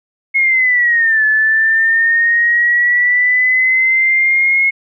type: linear two-way sweep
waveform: sine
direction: down then up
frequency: 2172 to 1727 to 2172 Hz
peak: -9 dBFS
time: 0.34-4.71 s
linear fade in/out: 20 ms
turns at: 1.25 s
effects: none